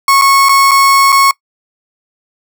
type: tone with dropouts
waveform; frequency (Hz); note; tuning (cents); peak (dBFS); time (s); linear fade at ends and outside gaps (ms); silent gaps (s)
35% pulse; 1100; C#6; -14; -4; 0.08-1.31; 2; 0.214-0.219 / 0.487-0.492 / 0.711-0.715 / 1.121-1.125
effects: noise-tail reverb RT60 0.1 s tail -22 dB re dry